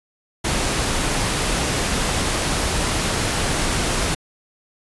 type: noise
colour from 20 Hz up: pink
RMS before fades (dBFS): -21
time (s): 0.44-4.15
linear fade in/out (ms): 10
effects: resampled to 24000 Hz